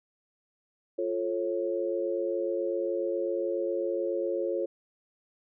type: chord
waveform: sine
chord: F augmented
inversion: none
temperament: just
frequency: 349.2 / 436.5 / 545.7 Hz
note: F4 / A4 / C#5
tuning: 0 / -14 / -27 cents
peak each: -31 / -33 / -31 dBFS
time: 0.98-4.66 s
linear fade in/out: 10 ms
effects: none